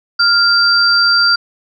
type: tone pair together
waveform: sine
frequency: 1399 / 4697 Hz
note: F6 / D8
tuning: +3 / -1 cents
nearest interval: octave + major sixth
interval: 2096 cents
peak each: -11 dBFS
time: 0.19-1.36 s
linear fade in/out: 10 ms
effects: none